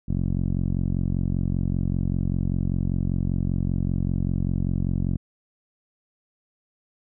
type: tone with low-pass filter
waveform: 10% pulse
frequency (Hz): 45.12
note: F#1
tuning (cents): -43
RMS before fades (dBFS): -24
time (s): 0.08-5.17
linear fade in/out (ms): 10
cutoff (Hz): 210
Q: 0.94
effects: none